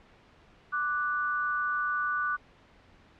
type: tone pair together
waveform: sine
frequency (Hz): 1174.7 / 1478.7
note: D6 / F#6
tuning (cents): 0 / -1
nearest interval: major third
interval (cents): 399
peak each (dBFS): -30 / -29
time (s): 0.72-2.37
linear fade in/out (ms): 20
effects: pink hiss -58 dBFS RMS until 3.19 s + low-pass 3000 Hz 12 dB/octave